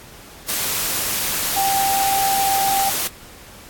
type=tone in noise; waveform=sine; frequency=784 Hz; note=G5; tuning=in tune; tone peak=-17 dBFS; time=1.56-2.9 s; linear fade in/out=10 ms; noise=white; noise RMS=-22 dBFS; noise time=0.48-3.08 s; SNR=+2 dB; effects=pink hiss -42 dBFS RMS until 3.69 s + AAC 64 kbps